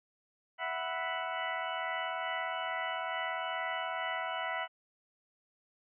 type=chord; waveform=20% pulse; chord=E suspended second; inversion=none; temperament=equal; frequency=659.3 / 740 / 987.8 Hz; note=E5 / F#5 / B5; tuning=0 / 0 / 0 cents; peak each=-33 dBFS; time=0.58-4.68 s; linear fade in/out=50 ms; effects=resampled to 8000 Hz